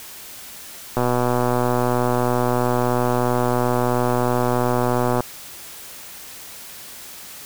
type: click train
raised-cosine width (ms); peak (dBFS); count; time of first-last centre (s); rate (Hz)
1; -6; 522; 0.97-5.206; 123
effects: white hiss -38 dBFS RMS until 7.45 s